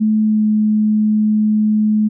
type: tone with pitch glide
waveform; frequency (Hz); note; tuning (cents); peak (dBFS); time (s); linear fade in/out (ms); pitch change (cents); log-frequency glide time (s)
sine; 215.9 to 213.7; A3 to G#3; -33 to +50; -11; 0-2.09; 20; -17; 0.22-0.46
effects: none